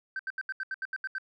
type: tone bursts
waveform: sine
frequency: 1550 Hz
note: G6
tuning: 20 cents flat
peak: -29 dBFS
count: 10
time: 0.16-1.183 s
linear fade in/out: 2 ms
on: 33 ms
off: 77 ms
effects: tanh soft clip ceiling -29 dBFS